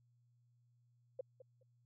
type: tone with echo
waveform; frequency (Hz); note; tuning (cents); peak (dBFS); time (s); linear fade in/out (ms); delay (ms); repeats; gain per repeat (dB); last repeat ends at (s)
sine; 519; C5; -14; -38; 1.19-1.21; 5; 210; 2; -14; 1.63
effects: added 120 Hz sine -70 dBFS peak until 1.85 s